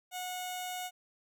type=tone with notch filter; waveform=15% pulse; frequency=730 Hz; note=F#5; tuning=24 cents flat; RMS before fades=-39 dBFS; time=0.11-0.91 s; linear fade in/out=50 ms; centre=1700 Hz; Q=1; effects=none